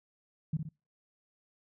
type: tone with echo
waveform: sine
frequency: 155.56 Hz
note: D#3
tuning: in tune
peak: -27 dBFS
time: 0.53-0.57 s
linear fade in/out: 5 ms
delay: 60 ms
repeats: 2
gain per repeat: -6 dB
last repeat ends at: 0.69 s
effects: noise-tail reverb RT60 0.3 s tail -25 dB re dry